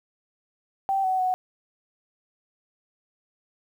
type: tone with pitch steps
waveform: sine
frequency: 778 / 751 / 740 Hz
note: G5 / F#5 / F#5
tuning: -13 / +26 / 0 cents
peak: -21 dBFS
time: 0.89-1.34 s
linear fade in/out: 0 ms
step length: 150 ms
effects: 9-bit